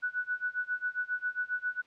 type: tone with tremolo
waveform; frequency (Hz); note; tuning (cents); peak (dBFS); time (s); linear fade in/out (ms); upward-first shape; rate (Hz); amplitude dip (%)
sine; 1480; F#6; 0; -27; 0.02-1.82; 20; sine; 7.4; 95
effects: white hiss -63 dBFS RMS until 1.86 s + low-pass 3000 Hz 12 dB/octave